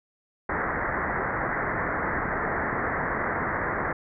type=low-pass noise; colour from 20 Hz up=white; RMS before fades=-28 dBFS; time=0.49-3.93 s; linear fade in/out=5 ms; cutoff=2000 Hz; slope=96 dB/octave; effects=none